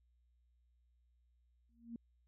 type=tone with exponential growth; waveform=sine; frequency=233.1 Hz; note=A#3; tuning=in tune; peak=-40 dBFS; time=1.69-1.96 s; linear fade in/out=2 ms; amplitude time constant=57 ms; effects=added 60 Hz sine -70 dBFS peak until 2.27 s